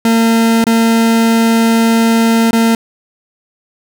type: tone with dropouts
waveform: 40% pulse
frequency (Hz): 227.7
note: A#3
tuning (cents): -40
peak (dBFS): -7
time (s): 0.05-2.75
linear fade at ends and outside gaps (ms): 2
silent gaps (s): 0.641-0.667 / 2.51-2.53
effects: none